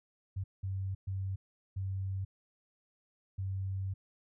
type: tone bursts at uneven times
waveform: sine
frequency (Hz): 96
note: G2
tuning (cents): -36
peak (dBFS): -33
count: 5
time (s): 0.36-0.44 / 0.63-0.95 / 1.07-1.36 / 1.76-2.25 / 3.38-3.94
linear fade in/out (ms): 10
effects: none